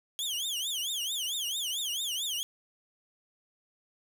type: tone with vibrato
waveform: sawtooth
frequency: 3231 Hz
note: G#7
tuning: 48 cents flat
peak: -28 dBFS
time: 0.19-2.43 s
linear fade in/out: 0 ms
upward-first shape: triangle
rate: 4.5 Hz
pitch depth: 260 cents each way
effects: 9-bit